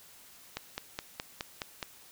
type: click train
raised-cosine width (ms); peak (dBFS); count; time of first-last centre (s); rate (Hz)
0.2; -17; 7; 0.57-1.828; 4.77
effects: white hiss -55 dBFS RMS until 2.11 s